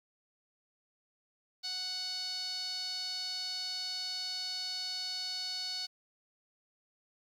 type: tone with band-pass filter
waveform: sawtooth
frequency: 740 Hz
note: F#5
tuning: in tune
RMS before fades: -38 dBFS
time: 1.63-5.87 s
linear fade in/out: 20 ms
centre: 4500 Hz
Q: 7.2
effects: 11-bit